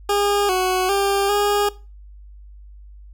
20% pulse tone with pitch steps, 407 / 370 / 397.3 / 410.2 Hz, G#4 / F#4 / G4 / G#4, -35 / 0 / +23 / -21 cents, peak -12 dBFS, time 0.09-1.69 s, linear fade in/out 5 ms, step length 400 ms, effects noise-tail reverb RT60 0.3 s tail -19 dB re dry + added 50 Hz sine -39 dBFS peak until 3.13 s

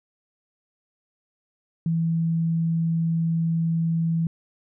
sine tone, 164.81 Hz, E3, in tune, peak -20 dBFS, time 1.86-4.27 s, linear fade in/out 2 ms, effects none

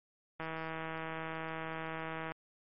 click train, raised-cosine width 0.5 ms, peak -25 dBFS, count 310, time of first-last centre 0.4-2.319 s, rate 161 Hz, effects MP3 32 kbps

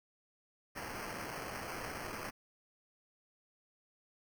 white noise with sample-and-hold, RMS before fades -43 dBFS, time 0.75-2.31 s, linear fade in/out 20 ms, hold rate 3675 Hz, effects none

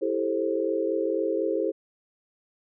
sine chord, A minor seventh, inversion second, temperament just, 330 / 396 / 440 / 528 Hz, E4 / G4 / A4 / C5, +2 / +18 / 0 / +16 cents, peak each -29 dBFS, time 0.01-1.72 s, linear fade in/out 20 ms, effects none

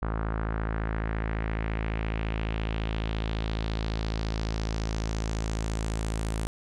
sawtooth tone with low-pass filter sweep, 54.5 Hz, A1, 16 cents flat, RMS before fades -30 dBFS, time 0.02-6.47 s, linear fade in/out 0 ms, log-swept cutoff 1300 to 9400 Hz, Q 2.3, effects none

